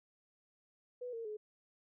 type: tone with pitch steps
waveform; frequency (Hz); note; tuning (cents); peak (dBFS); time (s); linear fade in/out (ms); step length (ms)
sine; 493.9 / 458.2 / 425; B4 / A#4 / G#4; 0 / -30 / +40; -40; 1.01-1.37; 10; 120
effects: none

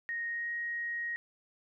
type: tone with pitch glide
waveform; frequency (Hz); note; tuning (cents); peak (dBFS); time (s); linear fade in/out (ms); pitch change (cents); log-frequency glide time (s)
sine; 1864.7 to 1880.9; A#6 to A#6; 0 to +15; -33; 0.09-1.16; 0; +15; 0.27-0.52
effects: none

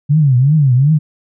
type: tone with vibrato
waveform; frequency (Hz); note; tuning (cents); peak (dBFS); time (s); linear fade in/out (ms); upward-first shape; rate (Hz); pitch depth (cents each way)
sine; 139; C#3; +5; -7; 0.09-0.99; 20; triangle; 2.7; 250
effects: none

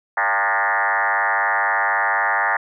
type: tone with frequency modulation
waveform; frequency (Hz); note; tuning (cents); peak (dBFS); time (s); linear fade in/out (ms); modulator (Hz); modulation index
sine; 1318.5; E6; 0; -16; 0.17-2.57; 5; 104; 5.8
effects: none

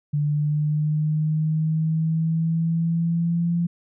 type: linear sweep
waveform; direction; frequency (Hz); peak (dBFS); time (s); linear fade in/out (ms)
sine; up; 146.83 to 171.8; -19; 0.13-3.67; 10
effects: none

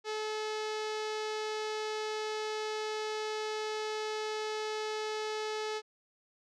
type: tone with low-pass filter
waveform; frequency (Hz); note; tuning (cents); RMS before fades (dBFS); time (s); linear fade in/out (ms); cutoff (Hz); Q
sawtooth; 430.7; A4; -37; -36; 0.04-5.82; 50; 5200; 1.5
effects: none

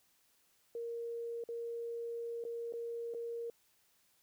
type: tone with dropouts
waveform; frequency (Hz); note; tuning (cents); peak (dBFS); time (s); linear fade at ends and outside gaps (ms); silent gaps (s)
sine; 467; A#4; +3; -38; 0.75-3.5; 2; 1.439-1.488 / 2.44-2.45 / 2.725-2.736 / 3.139-3.146
effects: white hiss -72 dBFS RMS until 4.22 s

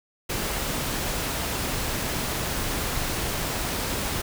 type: noise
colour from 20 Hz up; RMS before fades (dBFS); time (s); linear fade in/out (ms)
pink; -28; 0.29-4.22; 10
effects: none

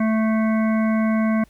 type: harmonic tone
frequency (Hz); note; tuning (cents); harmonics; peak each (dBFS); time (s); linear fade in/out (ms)
220; A3; 0; 1 / 3 / 5 / 7 / 9 / 10; -17 / -27 / -31 / -34 / -36 / -37; 0-1.44; 5
effects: added 50 Hz sine -52 dBFS peak until 1.49 s + pink hiss -58 dBFS RMS until 1.49 s

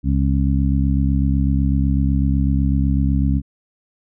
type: harmonic tone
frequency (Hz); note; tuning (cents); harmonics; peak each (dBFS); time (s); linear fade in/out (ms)
68; C#2; -33; 1 / 2 / 3 / 4; -17 / -20 / -22 / -23; 0.03-3.42; 50
effects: none

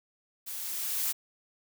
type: noise with level ramp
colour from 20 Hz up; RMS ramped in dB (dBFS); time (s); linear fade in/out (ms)
blue; -39 to -29; 0.46-1.13; 20
effects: none

